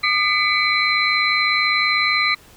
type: tone cluster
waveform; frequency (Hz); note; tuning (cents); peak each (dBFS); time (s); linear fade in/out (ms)
sine; 1213 / 2007 / 2223 / 2323 / 4052; D#6 / B6 / C#7 / D7 / B7; -44 / +27 / +4 / -20 / +44; -22; 0.03-2.35; 10
effects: pink hiss -48 dBFS RMS until 2.56 s